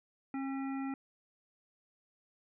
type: harmonic tone with a mistuned harmonic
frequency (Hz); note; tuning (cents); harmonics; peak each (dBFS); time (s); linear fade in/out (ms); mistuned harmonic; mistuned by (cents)
270; C#4; -45; 1 / 3 / 5 / 7 / 9; -35 / -45 / -49 / -52 / -54; 0.34-0.94; 2; 7; +52
effects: none